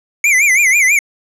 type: tone with vibrato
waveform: square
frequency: 2200 Hz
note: C#7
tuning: 14 cents flat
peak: -9 dBFS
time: 0.24-0.99 s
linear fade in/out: 2 ms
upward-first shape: sine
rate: 6.1 Hz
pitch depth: 170 cents each way
effects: low-pass 11000 Hz 12 dB/octave

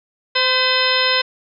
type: harmonic tone with a mistuned harmonic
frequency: 514 Hz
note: C5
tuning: 31 cents flat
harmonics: 1 / 2 / 3 / 4 / 5 / 6 / 7 / 8 / 10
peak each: -23 / -23 / -23 / -23 / -23 / -23 / -23 / -23 / -23 dBFS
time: 0.35-1.22 s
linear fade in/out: 10 ms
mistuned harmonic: 4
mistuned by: -36 cents
effects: none

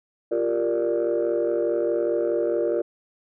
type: chord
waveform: sine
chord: G minor seventh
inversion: third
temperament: equal with one note detuned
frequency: 349.2 / 394 / 466.2 / 587.3 Hz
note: F4 / G4 / Bb4 / D5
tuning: 0 / +9 / 0 / 0 cents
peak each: -24 / -29 / -24 / -25 dBFS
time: 0.31-2.82 s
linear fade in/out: 10 ms
effects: tanh soft clip ceiling -15 dBFS

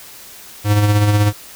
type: tone with tremolo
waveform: square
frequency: 103.83 Hz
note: G#2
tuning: in tune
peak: -10 dBFS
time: 0.64-1.33 s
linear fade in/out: 50 ms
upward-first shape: sine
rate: 16 Hz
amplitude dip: 40%
effects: white hiss -38 dBFS RMS until 1.55 s

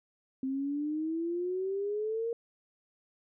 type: exponential sweep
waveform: sine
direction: up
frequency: 261.6 to 469.3 Hz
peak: -30 dBFS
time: 0.43-2.33 s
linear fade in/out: 2 ms
effects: none

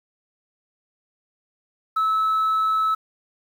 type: tone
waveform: sine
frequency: 1301 Hz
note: E6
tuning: 23 cents flat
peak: -16 dBFS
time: 1.96-2.95 s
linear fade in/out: 10 ms
effects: tanh soft clip ceiling -16 dBFS + 8-bit

